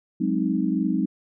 sine chord, Ab dominant seventh, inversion third, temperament equal, 185 / 207.7 / 261.6 / 311.1 Hz, Gb3 / Ab3 / C4 / Eb4, 0 / 0 / 0 / 0 cents, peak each -26 dBFS, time 0.2-1.06 s, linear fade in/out 10 ms, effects none

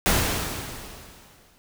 pink noise with exponential decay, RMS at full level -19 dBFS, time 0.06-1.58 s, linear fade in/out 0 ms, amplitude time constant 330 ms, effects none

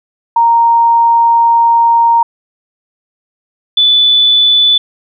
sine tone pair in turn, 930 / 3481 Hz, A#5 / A7, -4 / -19 cents, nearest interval octave + major seventh, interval 2285 cents, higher second, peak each -5 dBFS, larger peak neither, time 0.36-2.23 / 3.77-4.78 s, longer first, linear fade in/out 5 ms, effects none

